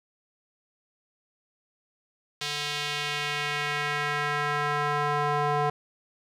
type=tone with band-pass filter sweep; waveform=square; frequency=146.83 Hz; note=D3; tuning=in tune; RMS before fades=-28 dBFS; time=2.41-5.7 s; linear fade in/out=5 ms; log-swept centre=3900 to 850 Hz; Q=1.4; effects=none